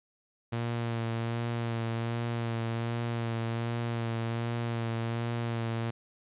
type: tone with vibrato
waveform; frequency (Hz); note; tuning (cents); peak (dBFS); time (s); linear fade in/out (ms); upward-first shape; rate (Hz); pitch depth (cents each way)
sawtooth; 116.2; A#2; -5; -26; 0.52-5.91; 10; sine; 1.3; 25
effects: resampled to 8000 Hz + 11-bit